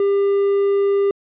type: tone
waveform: triangle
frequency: 399 Hz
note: G4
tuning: 31 cents sharp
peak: -12 dBFS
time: 0-1.11 s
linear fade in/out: 2 ms
effects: resampled to 8000 Hz